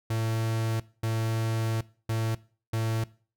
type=tone bursts at uneven times; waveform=45% pulse; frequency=112.3 Hz; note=A2; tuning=36 cents sharp; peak=-26 dBFS; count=4; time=0.1-0.8 / 1.03-1.81 / 2.09-2.35 / 2.73-3.04 s; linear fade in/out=5 ms; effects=noise-tail reverb RT60 0.4 s tail -20 dB re dry